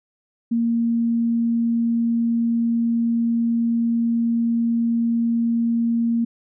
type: tone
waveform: sine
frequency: 232.3 Hz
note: A#3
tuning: 6 cents flat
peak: -17 dBFS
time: 0.51-6.25 s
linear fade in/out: 10 ms
effects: none